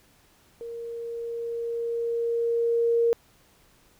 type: tone with level ramp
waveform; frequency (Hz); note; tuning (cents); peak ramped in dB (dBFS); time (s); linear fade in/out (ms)
sine; 466.2; A#4; 0; -34 to -18; 0.61-3.13; 0
effects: pink hiss -60 dBFS RMS until 3.99 s